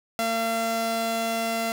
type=tone pair together; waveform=sawtooth; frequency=227.5 / 682.3 Hz; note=A#3 / F5; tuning=-42 / -41 cents; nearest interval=octave + perfect fifth; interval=1901 cents; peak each=-26 / -22 dBFS; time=0.19-1.72 s; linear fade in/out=0 ms; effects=none